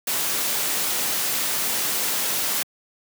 white noise, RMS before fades -24 dBFS, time 0.07-2.63 s, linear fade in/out 5 ms, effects high-pass 150 Hz 12 dB/octave

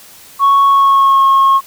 sine tone with pitch glide, 1108.7 to 1085.3 Hz, C#6 to C#6, 0 to -37 cents, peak -4 dBFS, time 0.39-1.61 s, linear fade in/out 50 ms, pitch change -37 cents, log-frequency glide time 0.65-1.22 s, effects tanh soft clip ceiling -4 dBFS + white hiss -39 dBFS RMS until 1.66 s

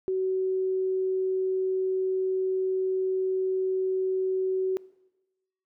sine tone, 376.5 Hz, F#4, 30 cents sharp, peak -24 dBFS, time 0.08-4.77 s, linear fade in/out 0 ms, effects noise-tail reverb RT60 1.0 s tail -21 dB re dry

